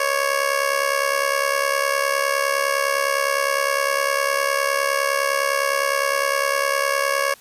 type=tone with amplitude modulation; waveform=15% pulse; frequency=554.4 Hz; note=C#5; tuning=in tune; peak=-9 dBFS; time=0-7.34 s; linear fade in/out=5 ms; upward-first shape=sine; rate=69.8 Hz; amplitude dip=75%; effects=white hiss -49 dBFS RMS until 7.4 s + resampled to 32000 Hz